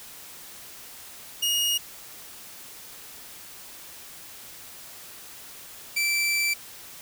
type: tone pair in turn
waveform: sawtooth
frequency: 2868 / 2333 Hz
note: F7 / D7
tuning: +45 / -12 cents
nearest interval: major third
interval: 357 cents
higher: first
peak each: -19 dBFS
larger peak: neither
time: 1.42-1.78 / 5.96-6.54 s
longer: second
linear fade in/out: 10 ms
effects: white hiss -44 dBFS RMS until 7.01 s